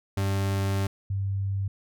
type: tone pair in turn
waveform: 40% pulse / sine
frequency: 98 / 98 Hz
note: G2 / G2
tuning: 0 / 0 cents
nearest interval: unison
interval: 0 cents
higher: neither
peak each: -23 / -25 dBFS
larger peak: first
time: 0.17-0.87 / 1.1-1.68 s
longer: first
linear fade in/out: 5 ms
effects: none